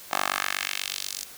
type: tone with high-pass filter sweep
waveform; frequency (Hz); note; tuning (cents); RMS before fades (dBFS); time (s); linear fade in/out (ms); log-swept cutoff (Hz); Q
10% pulse; 48.2; G1; -28; -30; 0.11-1.25; 10; 820 to 6100; 1.4
effects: white hiss -45 dBFS RMS until 1.37 s